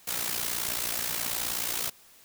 white noise with amplitude modulation, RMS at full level -28 dBFS, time 0.07-1.9 s, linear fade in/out 10 ms, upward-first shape sine, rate 58.8 Hz, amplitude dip 70%, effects white hiss -56 dBFS RMS until 2.24 s

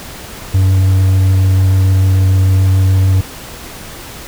triangle tone with vibrato, 94.8 Hz, F#2, 43 cents sharp, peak -5 dBFS, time 0.54-3.21 s, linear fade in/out 5 ms, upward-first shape sine, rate 6.8 Hz, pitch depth 8 cents each way, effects pink hiss -30 dBFS RMS until 4.27 s

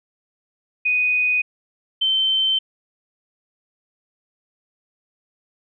sine tone pair in turn, 2489 / 3095 Hz, D#7 / G7, 0 / -23 cents, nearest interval major third, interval 377 cents, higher second, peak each -16 dBFS, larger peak neither, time 0.85-1.42 / 2.01-2.59 s, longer second, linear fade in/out 10 ms, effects none

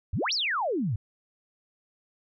sine exponential two-way sweep, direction up then down, 67.6 to 5840 to 93.3 Hz, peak -25 dBFS, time 0.13-0.96 s, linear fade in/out 5 ms, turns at 0.33 s, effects none

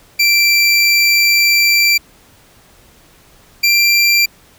25% pulse tone pair in turn, 2349 / 2365 Hz, D7 / D7, 0 / +12 cents, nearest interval unison, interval 12 cents, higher second, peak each -5 dBFS, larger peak neither, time 0.19-1.98 / 3.63-4.26 s, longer first, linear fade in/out 10 ms, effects pink hiss -47 dBFS RMS until 4.58 s

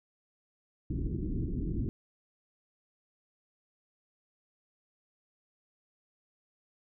pink low-pass noise, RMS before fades -33 dBFS, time 0.9-1.89 s, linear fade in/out 0 ms, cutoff 360 Hz, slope 48 dB/octave, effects none

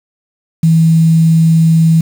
sine tone with quantisation, 162.7 Hz, E3, 22 cents flat, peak -5 dBFS, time 0.63-2.01 s, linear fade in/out 5 ms, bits 5, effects none

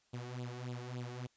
sawtooth tone with flanger, 123.47 Hz, B2, in tune, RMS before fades -43 dBFS, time 0.13-1.27 s, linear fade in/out 10 ms, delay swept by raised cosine 0.25 to 2.75 ms, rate 3.5 Hz, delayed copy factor +0.85, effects white hiss -73 dBFS RMS until 1.36 s + resampled to 16000 Hz

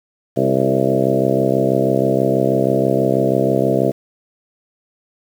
harmonic tone with a mistuned harmonic, 66.2 Hz, C2, 21 cents sharp, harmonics 2 / 3 / 4 / 5 / 6 / 7 / 8 / 9 / 10, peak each -22 / -22 / -22 / -22 / -22 / -22 / -22 / -22 / -22 dBFS, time 0.36-3.92 s, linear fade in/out 20 ms, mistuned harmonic 6, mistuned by -19 cents, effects 7-bit

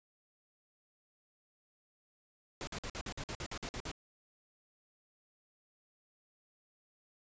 pink noise bursts, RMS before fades -41 dBFS, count 12, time 2.61-3.915 s, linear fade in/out 0 ms, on 62 ms, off 51 ms, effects resampled to 16000 Hz

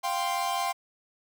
45% pulse chord, F suspended second, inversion none, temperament equal, 698.5 / 784 / 1046.5 Hz, F5 / G5 / C6, 0 / 0 / 0 cents, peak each -32 / -31 / -31 dBFS, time 0.03-0.73 s, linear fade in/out 20 ms, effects none

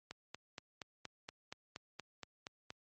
click train, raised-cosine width 0.2 ms, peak -27 dBFS, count 12, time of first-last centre 0.11-2.704 s, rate 4.24 Hz, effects high-pass 80 Hz 12 dB/octave + MP3 32 kbps

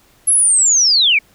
sine linear sweep, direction down, 11175 to 2178 Hz, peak -9 dBFS, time 0.27-1.19 s, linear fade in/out 10 ms, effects pink hiss -52 dBFS RMS until 1.34 s

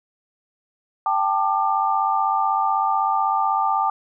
sine chord, G suspended second, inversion none, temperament equal with one note detuned, 784 / 880 / 1193.1 Hz, G5 / A5 / D6, 0 / 0 / +27 cents, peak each -22 dBFS, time 1.06-3.9 s, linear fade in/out 2 ms, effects none

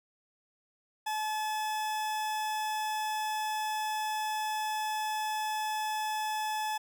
40% pulse tone, 860 Hz, A5, 40 cents flat, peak -30 dBFS, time 1.06-6.78 s, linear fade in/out 10 ms, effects none

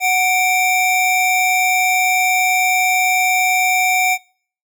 square tone pair together, 740 / 2349 Hz, F#5 / D7, 0 / 0 cents, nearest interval octave + minor sixth, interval 2000 cents, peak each -17 / -17 dBFS, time 0-4.18 s, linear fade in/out 50 ms, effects noise-tail reverb RT60 0.5 s tail -24 dB re dry

